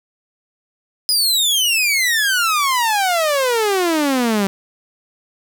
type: exponential sweep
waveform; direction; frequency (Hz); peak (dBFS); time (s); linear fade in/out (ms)
sawtooth; down; 5060 to 191.7; -11; 1.09-4.47; 0
effects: none